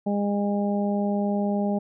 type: harmonic tone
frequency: 203.3 Hz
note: G#3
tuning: 37 cents flat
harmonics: 1 / 2 / 3 / 4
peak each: -23 / -31 / -30 / -33 dBFS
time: 0.06-1.79 s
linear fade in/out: 10 ms
effects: none